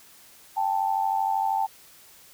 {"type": "tone pair together", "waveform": "sine", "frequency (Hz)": [787.1, 880], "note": ["G5", "A5"], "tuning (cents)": [7, 0], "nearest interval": "major second", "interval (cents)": 193, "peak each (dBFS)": -25, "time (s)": [0.56, 1.67], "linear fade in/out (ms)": 20, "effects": ["white hiss -52 dBFS RMS until 2.33 s"]}